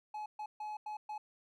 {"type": "tone bursts at uneven times", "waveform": "triangle", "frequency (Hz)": 849, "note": "G#5", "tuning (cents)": 38, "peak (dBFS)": -37, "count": 5, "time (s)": [[0.14, 0.26], [0.39, 0.46], [0.6, 0.77], [0.86, 0.97], [1.09, 1.18]], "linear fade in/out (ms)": 5, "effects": []}